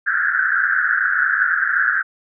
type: band-pass noise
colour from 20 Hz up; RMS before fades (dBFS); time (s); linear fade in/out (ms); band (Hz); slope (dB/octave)
white; -18; 0.06-2.03; 20; 1400 to 1700; 96
effects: none